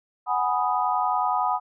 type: chord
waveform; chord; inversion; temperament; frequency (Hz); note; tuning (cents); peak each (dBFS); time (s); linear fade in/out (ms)
sine; G# minor seventh; third; equal; 740 / 830.6 / 987.8 / 1244.5; F#5 / G#5 / B5 / D#6; 0 / 0 / 0 / 0; -26 / -27 / -26 / -27; 0.26-1.6; 50
effects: none